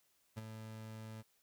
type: tone with ADSR envelope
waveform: 30% pulse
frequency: 110 Hz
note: A2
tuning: in tune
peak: -37 dBFS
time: 0.36-1.23 s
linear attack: 21 ms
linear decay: 21 ms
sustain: -7 dB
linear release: 29 ms
effects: white hiss -75 dBFS RMS until 1.42 s